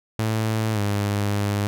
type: tone with pitch glide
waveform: sawtooth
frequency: 110.1 to 102.14 Hz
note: A2 to G#2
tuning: +2 to -28 cents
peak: -17 dBFS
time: 0.19-1.67 s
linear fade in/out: 0 ms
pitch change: -130 cents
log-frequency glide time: 0.73-0.8 s
effects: none